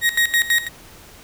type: tone with tremolo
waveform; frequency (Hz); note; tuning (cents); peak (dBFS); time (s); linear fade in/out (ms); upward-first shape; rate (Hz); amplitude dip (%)
35% pulse; 1881; A#6; +15; -12; 0.01-0.69; 50; square; 6.1; 80
effects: pink hiss -44 dBFS RMS until 1.23 s